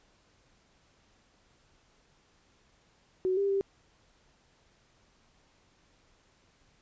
sine tone with pitch steps, 372.4 / 397.7 / 392.9 Hz, F#4 / G4 / G4, +11 / +25 / +4 cents, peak -25 dBFS, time 3.25-3.61 s, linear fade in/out 0 ms, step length 120 ms, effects pink hiss -66 dBFS RMS until 6.81 s + resampled to 16000 Hz

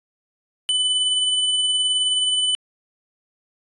square tone with tremolo, 3000 Hz, F#7, 23 cents sharp, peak -17 dBFS, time 0.69-2.55 s, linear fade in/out 0 ms, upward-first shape sine, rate 19 Hz, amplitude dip 30%, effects resampled to 24000 Hz

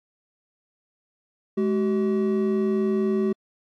triangle tone pair together, 211.5 / 380.7 Hz, G#3 / F#4, +32 / +49 cents, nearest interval minor seventh, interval 1017 cents, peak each -21 / -21 dBFS, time 1.57-3.33 s, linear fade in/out 10 ms, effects AAC 64 kbps

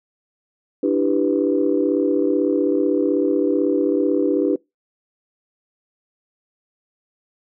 sine chord, E minor seventh, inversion third, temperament equal, 293.7 / 329.6 / 392 / 493.9 Hz, D4 / E4 / G4 / B4, 0 / 0 / 0 / 0 cents, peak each -19 / -22 / -21 / -22 dBFS, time 0.83-4.56 s, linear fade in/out 5 ms, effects noise-tail reverb RT60 0.2 s tail -24 dB re dry + tanh soft clip ceiling -5 dBFS

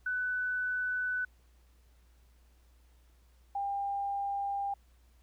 sine tone pair in turn, 1496 / 798.9 Hz, F#6 / G5, +19 / +33 cents, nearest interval major seventh, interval 1086 cents, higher first, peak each -30 / -31 dBFS, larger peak first, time 0.06-1.25 / 3.55-4.74 s, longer neither, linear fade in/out 5 ms, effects added 60 Hz sine -60 dBFS peak until 5.22 s + pink hiss -71 dBFS RMS until 5.22 s

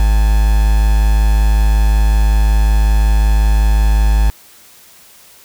triangle tone with quantisation, 52.7 Hz, G#1, 26 cents sharp, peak -6 dBFS, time 0-4.3 s, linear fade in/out 0 ms, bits 4, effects white hiss -43 dBFS RMS until 5.44 s

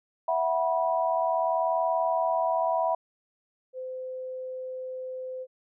sine chord, E suspended second, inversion none, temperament equal with one note detuned, 659.3 / 740 / 975.9 Hz, E5 / F#5 / B5, 0 / 0 / -21 cents, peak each -26 / -29 / -28 dBFS, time 0.28-2.95 s, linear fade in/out 5 ms
sine tone, 514 Hz, C5, 31 cents flat, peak -33 dBFS, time 3.73-5.47 s, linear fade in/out 50 ms
effects none

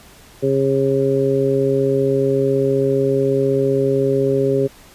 harmonic tone, 135.8 Hz, C#3, 35 cents flat, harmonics 1 / 2 / 3 / 4, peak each -22 / -22 / -16 / -22 dBFS, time 0.42-4.68 s, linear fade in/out 20 ms, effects pink hiss -45 dBFS RMS until 4.94 s + resampled to 32000 Hz

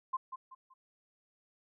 sine tone with echo, 1046.5 Hz, C6, in tune, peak -30 dBFS, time 0.13-0.17 s, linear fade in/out 10 ms, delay 190 ms, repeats 3, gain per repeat -9 dB, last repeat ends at 0.74 s, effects none

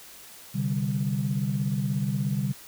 sine chord, C suspended second, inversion none, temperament equal with one note detuned, 130.06 / 146.83 / 196 Hz, C3 / D3 / G3, -10 / 0 / 0 cents, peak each -28 dBFS, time 0.54-2.53 s, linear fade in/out 20 ms, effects tanh soft clip ceiling -16 dBFS + white hiss -47 dBFS RMS until 2.67 s

